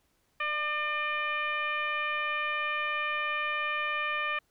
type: tone with frequency modulation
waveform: sine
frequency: 1800 Hz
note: A6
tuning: 39 cents sharp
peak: -28 dBFS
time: 0.4-4.39 s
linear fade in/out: 5 ms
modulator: 601 Hz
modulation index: 1.5
effects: pink hiss -72 dBFS RMS until 4.5 s